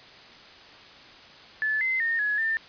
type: tone with pitch steps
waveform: sine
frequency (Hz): 1735 / 2062 / 1833 / 1689 / 1794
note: A6 / C7 / A#6 / G#6 / A6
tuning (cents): -25 / -26 / -30 / +29 / +33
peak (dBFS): -23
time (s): 1.62-2.57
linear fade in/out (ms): 0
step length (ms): 190
effects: white hiss -48 dBFS RMS until 2.68 s + resampled to 11025 Hz